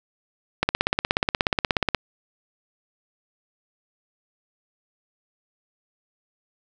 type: click train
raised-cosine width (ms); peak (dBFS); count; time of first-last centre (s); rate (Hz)
0.3; -3; 23; 0.63-1.947; 16.7
effects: none